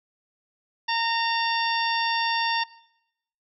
harmonic tone with a mistuned harmonic, 920 Hz, A#5, 23 cents flat, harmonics 1 / 2 / 3 / 4 / 5 / 6, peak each -26 / -29 / -31 / -32 / -33 / -34 dBFS, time 0.88-2.64 s, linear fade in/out 10 ms, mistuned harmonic 4, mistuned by -60 cents, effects noise-tail reverb RT60 0.8 s tail -19 dB re dry

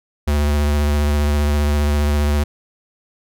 square tone with vibrato, 73.42 Hz, D2, in tune, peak -15 dBFS, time 0.27-2.44 s, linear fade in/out 10 ms, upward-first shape sine, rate 15 Hz, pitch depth 23 cents each way, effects none

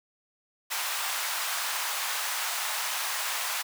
pink high-pass noise, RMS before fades -31 dBFS, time 0.7-3.63 s, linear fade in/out 20 ms, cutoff 830 Hz, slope 24 dB/octave, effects none

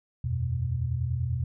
sine chord, E suspended second, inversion none, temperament equal, 82.41 / 92.5 / 123.47 Hz, E2 / F#2 / B2, 0 / 0 / 0 cents, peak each -31 / -33 / -28 dBFS, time 0.24-1.44 s, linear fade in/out 5 ms, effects none

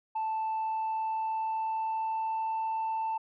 sine tone with pitch glide, 880 to 888.2 Hz, A5 to A5, 0 to +16 cents, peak -27 dBFS, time 0.15-3.18 s, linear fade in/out 10 ms, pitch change +16 cents, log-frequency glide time 0.3-2.61 s, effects tanh soft clip ceiling -27 dBFS

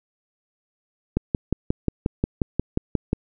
click train, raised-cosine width 3 ms, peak -7 dBFS, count 12, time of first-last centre 1.17-3.131 s, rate 5.61 Hz, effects none

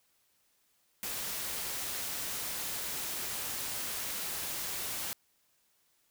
white noise, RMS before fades -37 dBFS, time 1.03-5.13 s, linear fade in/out 0 ms, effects white hiss -72 dBFS RMS until 6.1 s

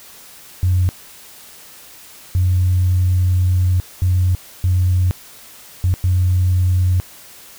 sine tone bursts at uneven times, 91 Hz, F#2, 28 cents flat, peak -11 dBFS, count 6, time 0.63-0.89 / 2.35-3.8 / 4.02-4.35 / 4.64-5.11 / 5.84-5.94 / 6.04-7 s, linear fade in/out 0 ms, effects tanh soft clip ceiling -7 dBFS + white hiss -41 dBFS RMS until 7.58 s

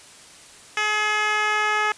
10% pulse tone with band-pass filter sweep, 424.1 Hz, G#4, 36 cents sharp, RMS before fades -22 dBFS, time 0.77-1.92 s, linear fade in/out 2 ms, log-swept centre 2500 to 1400 Hz, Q 0.79, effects white hiss -46 dBFS RMS until 1.97 s + resampled to 22050 Hz

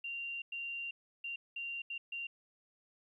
sine tone bursts at uneven times, 2771 Hz, F7, 14 cents flat, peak -38 dBFS, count 6, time 0.04-0.42 / 0.52-0.91 / 1.24-1.36 / 1.56-1.82 / 1.9-1.98 / 2.12-2.27 s, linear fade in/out 5 ms, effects 13-bit

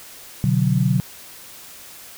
sine chord, B minor, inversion none, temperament equal with one note detuned, 125.63 / 146.83 / 185 Hz, B2 / D3 / F#3, +30 / 0 / 0 cents, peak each -19 / -20 / -20 dBFS, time 0.44-1 s, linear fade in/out 0 ms, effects white hiss -41 dBFS RMS until 2.17 s

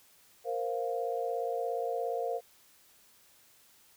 sine chord, Bb suspended second, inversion none, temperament equal, 466.2 / 523.3 / 698.5 Hz, Bb4 / C5 / F5, 0 / 0 / 0 cents, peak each -34 / -36 / -35 dBFS, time 0.44-2.41 s, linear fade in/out 50 ms, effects white hiss -62 dBFS RMS until 3.96 s

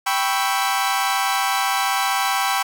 sawtooth chord, C# half-diminished seventh, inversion second, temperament equal, 784 / 987.8 / 1108.7 / 1318.5 Hz, G5 / B5 / C#6 / E6, 0 / 0 / 0 / 0 cents, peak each -18 / -21 / -22 / -23 dBFS, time 0.06-2.63 s, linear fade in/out 10 ms, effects none

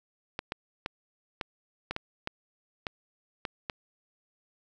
clicks, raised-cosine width 0.3 ms, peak -16 dBFS, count 10, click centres 0.391 / 0.521 / 0.861 / 1.412 / 1.91 / 1.964 / 2.274 / 2.868 / 3.452 / 3.698 s, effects none

